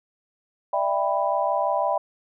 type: chord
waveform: sine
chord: E minor seventh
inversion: third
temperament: just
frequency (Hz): 593.3 / 659.3 / 791.1 / 988.9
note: D5 / E5 / G5 / B5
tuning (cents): +18 / 0 / +16 / +2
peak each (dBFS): -26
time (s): 0.73-1.98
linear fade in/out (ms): 5
effects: none